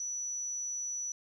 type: tone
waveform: sine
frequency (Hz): 5920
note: F#8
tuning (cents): 0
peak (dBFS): -34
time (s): 0-1.12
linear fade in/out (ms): 2
effects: 11-bit